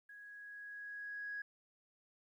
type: tone with level ramp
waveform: sine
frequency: 1661.2 Hz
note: G#6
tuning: in tune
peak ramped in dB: -52 to -39 dBFS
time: 0.09-1.42 s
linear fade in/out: 5 ms
effects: tanh soft clip ceiling -35 dBFS + 13-bit